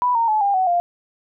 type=tone with pitch steps; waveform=sine; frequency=987.8 / 921.6 / 859.9 / 802.3 / 748.6 / 698.5 Hz; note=B5 / A#5 / A5 / G5 / F#5 / F5; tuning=0 / -20 / -40 / +40 / +20 / 0 cents; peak=-15 dBFS; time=0.02-0.8 s; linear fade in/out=0 ms; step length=130 ms; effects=none